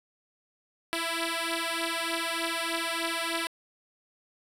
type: beating tone pair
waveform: 5% pulse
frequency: 330.7 / 334 Hz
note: E4 / E4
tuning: +6 / +23 cents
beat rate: 3.3 Hz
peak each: -20 dBFS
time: 0.93-3.47 s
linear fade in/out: 0 ms
effects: resampled to 32000 Hz + 9-bit